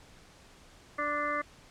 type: harmonic tone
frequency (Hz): 293.7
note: D4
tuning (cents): 0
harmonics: 1 / 2 / 4 / 5 / 6 / 7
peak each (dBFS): -41 / -36 / -32 / -41 / -38 / -37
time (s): 0.98-1.42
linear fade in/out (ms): 10
effects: pink hiss -56 dBFS RMS until 1.7 s + low-pass 8000 Hz 12 dB/octave